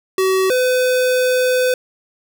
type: tone pair in turn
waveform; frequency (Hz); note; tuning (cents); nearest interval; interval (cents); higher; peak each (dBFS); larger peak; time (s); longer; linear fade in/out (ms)
square; 378.6 / 505.4; F#4 / B4; +40 / +40; perfect fourth; 500; second; -14; neither; 0.18-0.5 / 0.5-1.74; second; 2
effects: none